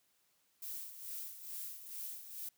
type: noise with tremolo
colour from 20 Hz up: violet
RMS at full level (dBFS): -43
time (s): 0.62-2.49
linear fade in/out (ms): 5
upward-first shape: sine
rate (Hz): 2.3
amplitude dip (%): 65
effects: white hiss -75 dBFS RMS until 2.57 s + high-pass 60 Hz 12 dB/octave